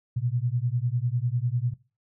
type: beating tone pair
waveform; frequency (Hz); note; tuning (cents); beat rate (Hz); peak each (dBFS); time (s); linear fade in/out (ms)
sine; 117 / 127; A#2 / B2; +7 / +49; 10; -27; 0.16-1.74; 10
effects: noise-tail reverb RT60 0.3 s tail -18 dB re dry